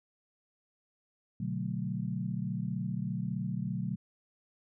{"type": "chord", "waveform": "sine", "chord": "B minor seventh", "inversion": "none", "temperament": "equal", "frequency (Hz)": [123.47, 146.83, 185, 220], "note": ["B2", "D3", "F#3", "A3"], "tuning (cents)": [0, 0, 0, 0], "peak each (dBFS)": [-37, -38, -35, -40], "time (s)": [1.4, 3.96], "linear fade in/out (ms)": 5, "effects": []}